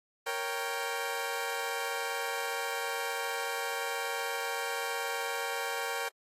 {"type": "chord", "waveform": "15% pulse", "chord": "G diminished", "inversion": "first", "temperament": "equal", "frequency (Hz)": [466.2, 554.4, 784], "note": ["Bb4", "Db5", "G5"], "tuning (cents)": [0, 0, 0], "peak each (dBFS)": [-30, -32, -30], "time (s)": [0.26, 6.09], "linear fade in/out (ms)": 10, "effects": ["AAC 48 kbps"]}